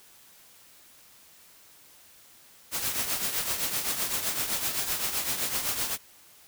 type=noise with tremolo; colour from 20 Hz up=white; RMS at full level=-27 dBFS; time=2.71-5.98 s; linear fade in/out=50 ms; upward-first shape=triangle; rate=7.8 Hz; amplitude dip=65%; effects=white hiss -55 dBFS RMS until 6.47 s